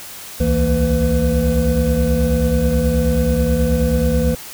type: tone cluster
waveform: triangle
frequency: 64.4 / 73.7 / 162.4 / 231.5 / 502 Hz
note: C2 / D2 / E3 / A#3 / B4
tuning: -27 / +7 / -26 / -12 / +28 cents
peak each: -18 dBFS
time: 0.4-4.35 s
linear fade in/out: 5 ms
effects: white hiss -34 dBFS RMS until 4.53 s